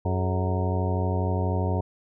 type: harmonic tone with a mistuned harmonic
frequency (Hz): 92.5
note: F#2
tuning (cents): 0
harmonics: 1 / 2 / 3 / 4 / 5 / 6 / 7 / 8 / 10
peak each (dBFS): -24 / -32 / -35 / -35 / -34 / -37 / -36 / -36 / -36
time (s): 0.05-1.81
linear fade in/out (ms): 5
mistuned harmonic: 5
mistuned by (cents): -110
effects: none